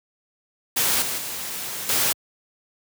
white noise with level steps, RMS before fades -21 / -27 / -31 / -21 dBFS, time 0.76-2.13 s, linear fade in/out 10 ms, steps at 1.02 / 1.18 / 1.89 s, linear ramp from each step 2 ms, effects high-pass 80 Hz 12 dB/octave

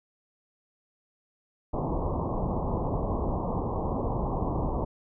pink low-pass noise, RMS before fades -29 dBFS, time 1.73-4.85 s, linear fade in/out 10 ms, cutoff 1100 Hz, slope 96 dB/octave, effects none

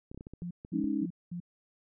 clicks, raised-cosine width 3 ms, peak -31 dBFS, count 9, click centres 0.115 / 0.146 / 0.176 / 0.209 / 0.269 / 0.336 / 0.421 / 0.649 / 0.842 s
sine tone bursts, 174.7 Hz, F3, 1 cent sharp, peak -35 dBFS, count 4, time 0.42-1.402 s, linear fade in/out 5 ms, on 88 ms, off 210 ms
sine chord, Ab suspended fourth, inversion none, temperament equal, 207.7 / 277.2 / 311.1 Hz, Ab3 / Db4 / Eb4, 0 / 0 / 0 cents, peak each -34 / -32 / -32 dBFS, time 0.73-1.06 s, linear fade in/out 10 ms
effects none

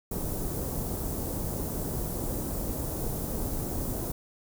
pink band-stop noise, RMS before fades -32 dBFS, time 0.11-4.12 s, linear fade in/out 5 ms, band 580 to 11000 Hz, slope 12 dB/octave, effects none

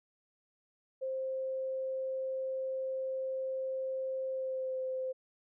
sine tone with pitch glide, 526 to 519.1 Hz, C5 to C5, +9 to -14 cents, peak -33 dBFS, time 1.01-5.13 s, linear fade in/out 20 ms, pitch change -23 cents, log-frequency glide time 4.29-4.78 s, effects none

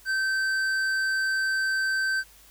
sine tone with tanh clipping, 1550 Hz, G6, 20 cents flat, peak -25 dBFS, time 0.05-2.24 s, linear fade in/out 50 ms, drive 11 dB, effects added 50 Hz sine -58 dBFS peak until 2.5 s + white hiss -54 dBFS RMS until 2.5 s

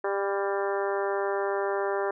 harmonic tone with a mistuned harmonic, 198.5 Hz, G3, 22 cents sharp, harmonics 2 / 3 / 4 / 5 / 6 / 7 / 8 / 9, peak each -28 / -32 / -34 / -36 / -38 / -39 / -40 / -41 dBFS, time 0.04-2.11 s, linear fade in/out 5 ms, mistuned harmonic 6, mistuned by -25 cents, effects none

